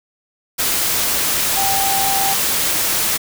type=tone in noise; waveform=sine; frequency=784 Hz; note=G5; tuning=in tune; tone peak=-19 dBFS; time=1.56-2.35 s; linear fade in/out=20 ms; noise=white; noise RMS=-18 dBFS; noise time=0.58-3.18 s; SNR=-4 dB; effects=none